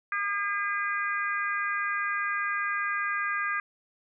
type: harmonic tone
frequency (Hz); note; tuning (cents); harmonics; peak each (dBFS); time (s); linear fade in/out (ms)
405; G#4; -43; 3 / 4 / 5 / 6; -31 / -30 / -34 / -39; 0.12-3.6; 2
effects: none